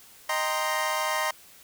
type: chord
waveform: 25% pulse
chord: C minor seventh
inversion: first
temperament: equal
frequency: 622.3 / 784 / 932.3 / 1046.5 Hz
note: Eb5 / G5 / Bb5 / C6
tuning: 0 / 0 / 0 / 0 cents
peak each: -27 / -31 / -27 / -26 dBFS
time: 0.29-1.31 s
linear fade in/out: 5 ms
effects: white hiss -52 dBFS RMS until 1.63 s